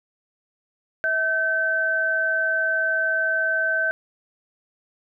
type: tone pair together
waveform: sine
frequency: 646 / 1539.7 Hz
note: E5 / G6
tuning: -35 / -32 cents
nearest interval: octave + minor third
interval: 1503 cents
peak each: -27 / -20 dBFS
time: 1.04-3.91 s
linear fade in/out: 0 ms
effects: none